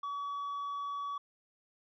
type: tone with tanh clipping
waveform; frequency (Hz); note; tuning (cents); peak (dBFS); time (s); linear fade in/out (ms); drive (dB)
sine; 1136; C#6; +42; -36; 0.03-1.18; 5; 3
effects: none